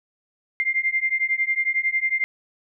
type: beating tone pair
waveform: sine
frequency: 2096 / 2107 Hz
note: C7 / C7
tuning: +2 / +12 cents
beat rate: 11 Hz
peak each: -23 dBFS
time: 0.6-2.24 s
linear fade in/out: 0 ms
effects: none